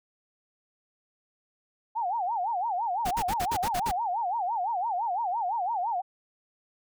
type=tone with vibrato; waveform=sine; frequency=817 Hz; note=G#5; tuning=29 cents flat; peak=-26 dBFS; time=1.95-6.02 s; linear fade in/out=20 ms; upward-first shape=sine; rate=5.9 Hz; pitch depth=260 cents each way
type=noise bursts; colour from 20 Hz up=pink; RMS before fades=-33 dBFS; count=8; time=3.05-3.916 s; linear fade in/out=10 ms; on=61 ms; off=54 ms
effects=none